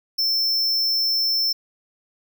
square tone, 5340 Hz, E8, 22 cents sharp, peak -19 dBFS, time 0.18-1.53 s, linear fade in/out 10 ms, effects none

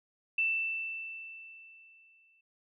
sine tone with exponential decay, 2663 Hz, E7, 17 cents sharp, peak -25 dBFS, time 0.38-2.41 s, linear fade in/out 5 ms, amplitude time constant 440 ms, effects none

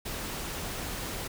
pink noise, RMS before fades -36 dBFS, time 0.05-1.28 s, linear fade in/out 10 ms, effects none

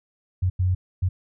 sine tone bursts at uneven times, 91.8 Hz, F#2, 13 cents flat, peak -18 dBFS, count 3, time 0.42-0.5 / 0.59-0.75 / 1.02-1.09 s, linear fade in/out 10 ms, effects none

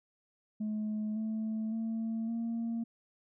sine tone with pitch steps, 213.9 / 219.3 / 224.8 / 230.4 Hz, A3 / A3 / A3 / A#3, -49 / -6 / +37 / -20 cents, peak -30 dBFS, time 0.6-2.84 s, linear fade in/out 10 ms, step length 560 ms, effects tanh soft clip ceiling -30 dBFS

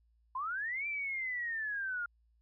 sine linear two-way sweep, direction up then down, 987.8 to 2364 to 1395 Hz, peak -34 dBFS, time 0.35-2.06 s, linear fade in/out 5 ms, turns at 0.87 s, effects added 57 Hz sine -67 dBFS peak until 2.41 s

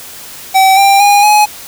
square tone with pitch steps, 767 / 790.8 / 815.4 / 840.8 Hz, G5 / G5 / G#5 / G#5, -38 / +15 / -32 / +21 cents, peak -5 dBFS, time 0.54-1.46 s, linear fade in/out 20 ms, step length 230 ms, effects white hiss -30 dBFS RMS until 1.67 s

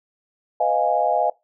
sine chord, F half-diminished seventh, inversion second, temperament equal with one note detuned, 502.8 / 622.3 / 698.5 / 830.6 Hz, Cb5 / Eb5 / F5 / Ab5, +31 / 0 / 0 / 0 cents, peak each -26 / -22 / -21 / -22 dBFS, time 0.6-1.3 s, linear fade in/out 5 ms, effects noise-tail reverb RT60 0.2 s tail -21 dB re dry

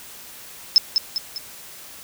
sine tone with echo, 5210 Hz, E8, 21 cents flat, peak -8 dBFS, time 0.76-0.78 s, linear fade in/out 0 ms, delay 200 ms, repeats 3, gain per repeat -6 dB, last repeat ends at 1.38 s, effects white hiss -41 dBFS RMS until 2.03 s

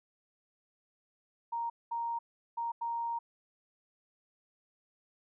sine tone bursts at uneven times, 932.3 Hz, A#5, in tune, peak -32 dBFS, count 4, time 1.52-1.7 / 1.91-2.19 / 2.57-2.72 / 2.81-3.19 s, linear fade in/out 10 ms, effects none

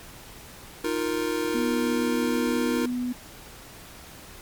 square chord, Eb suspended second, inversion none, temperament just, 311.1 / 350 / 466.7 Hz, Eb4 / F4 / Bb4, 0 / +4 / +2 cents, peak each -30 dBFS, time 0.84-2.86 s, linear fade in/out 5 ms
sine tone with pitch glide, 244 to 247.4 Hz, B3 to B3, -21 to +3 cents, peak -25 dBFS, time 1.54-3.13 s, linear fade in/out 10 ms, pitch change +24 cents, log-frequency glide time 1.93-2.84 s
effects pink hiss -45 dBFS RMS until 4.41 s + MP3 96 kbps

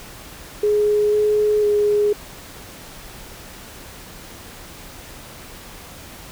sine tone with pitch steps, 418.3 / 422 / 415.3 Hz, G#4 / G#4 / G#4, +12 / +28 / 0 cents, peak -14 dBFS, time 0.63-2.13 s, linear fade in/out 5 ms, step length 500 ms, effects pink hiss -39 dBFS RMS until 6.31 s

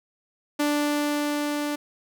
sawtooth tone with level ramp, 293.7 Hz, D4, in tune, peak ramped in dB -17 to -22 dBFS, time 0.59-1.76 s, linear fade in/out 10 ms, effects none

